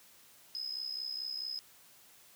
sine tone with amplitude modulation, 5080 Hz, D#8, 35 cents sharp, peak -33 dBFS, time 0.55-1.59 s, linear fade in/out 0 ms, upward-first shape sine, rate 64.6 Hz, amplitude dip 75%, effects white hiss -60 dBFS RMS until 2.35 s + high-pass 60 Hz 12 dB/octave

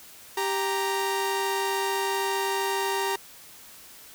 sawtooth tone pair together, 392 / 932.3 Hz, G4 / A#5, 0 / 0 cents, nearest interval octave + minor third, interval 1500 cents, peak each -24 dBFS, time 0.37-3.16 s, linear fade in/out 5 ms, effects white hiss -48 dBFS RMS until 4.14 s

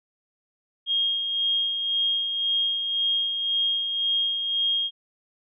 sine tone with tremolo, 3245 Hz, G#7, 41 cents flat, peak -20 dBFS, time 0.86-4.91 s, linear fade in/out 50 ms, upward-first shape sine, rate 1.9 Hz, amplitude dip 45%, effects none

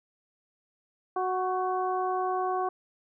harmonic tone with a mistuned harmonic, 370 Hz, F#4, in tune, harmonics 1 / 2 / 3 / 4, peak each -31 / -29 / -32 / -45 dBFS, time 1.16-2.69 s, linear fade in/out 5 ms, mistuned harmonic 4, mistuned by +37 cents, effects none

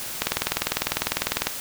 click train, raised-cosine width 0.2 ms, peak -3 dBFS, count 26, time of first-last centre 0.22-1.47 s, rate 20 Hz, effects white hiss -33 dBFS RMS until 1.6 s

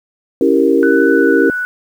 sine chord, C# diminished seventh, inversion none, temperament equal, 277.2 / 329.6 / 392 / 466.2 Hz, C#4 / E4 / G4 / Bb4, 0 / 0 / 0 / 0 cents, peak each -14 dBFS, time 0.41-1.5 s, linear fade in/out 2 ms
sine tone with pitch glide, 1493 to 1481 Hz, F#6 to F#6, +15 to +1 cents, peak -16 dBFS, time 0.83-1.65 s, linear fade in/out 0 ms, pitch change -14 cents, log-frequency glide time 1.1-1.3 s
effects 7-bit

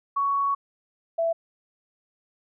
sine tone pair in turn, 1117 / 664.2 Hz, C#6 / E5, +13 / +13 cents, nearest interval major sixth, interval 900 cents, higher first, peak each -21 dBFS, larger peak neither, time 0.16-0.55 / 1.18-1.33 s, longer first, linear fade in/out 10 ms, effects none

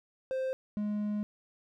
triangle tone pair in turn, 523.3 / 208.8 Hz, C5 / G#3, 0 / +10 cents, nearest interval octave + major third, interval 1590 cents, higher first, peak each -28 dBFS, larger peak neither, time 0.31-0.53 / 0.77-1.23 s, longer second, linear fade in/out 0 ms, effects none

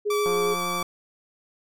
sine tone, 415.3 Hz, G#4, in tune, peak -22 dBFS, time 0.05-0.55 s, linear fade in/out 20 ms
sawtooth tone with vibrato, 1156 Hz, D6, 28 cents flat, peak -23 dBFS, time 0.1-0.83 s, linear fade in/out 5 ms, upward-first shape sine, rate 11 Hz, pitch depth 13 cents each way
click train, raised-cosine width 1 ms, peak -20 dBFS, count 101, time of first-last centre 0.26-0.825 s, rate 177 Hz
effects none

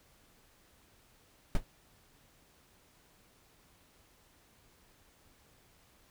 brown noise with exponential decay, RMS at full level -20 dBFS, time 1.55-1.64 s, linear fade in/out 1 ms, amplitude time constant 19 ms, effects pink hiss -65 dBFS RMS until 6.1 s

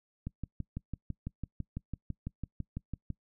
click train, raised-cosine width 5 ms, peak -24 dBFS, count 18, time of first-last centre 0.27-3.103 s, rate 6 Hz, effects noise-tail reverb RT60 0.1 s tail -23 dB re dry

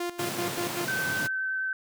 sawtooth tone with tremolo, 349.2 Hz, F4, in tune, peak -25 dBFS, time 0-0.85 s, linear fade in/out 5 ms, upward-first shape square, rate 5.2 Hz, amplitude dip 75%
pink high-pass noise, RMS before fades -34 dBFS, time 0.18-1.28 s, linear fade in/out 20 ms, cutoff 100 Hz, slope 96 dB/octave
sine tone with vibrato, 1538 Hz, G6, 33 cents flat, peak -27 dBFS, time 0.88-1.73 s, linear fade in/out 2 ms, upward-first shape triangle, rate 9.6 Hz, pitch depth 9 cents each way
effects none

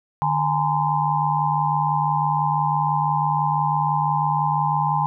sine tone cluster, 150.7 / 831 / 917 / 1027 Hz, D3 / G#5 / A#5 / C6, +45 / +1 / -29 / -33 cents, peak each -24 / -22 / -25 / -24 dBFS, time 0.22-5.06 s, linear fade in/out 0 ms, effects none

